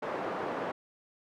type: band-pass noise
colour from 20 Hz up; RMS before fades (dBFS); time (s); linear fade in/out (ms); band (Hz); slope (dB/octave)
pink; -35; 0.02-0.72; 10; 370 to 1100; 12
effects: none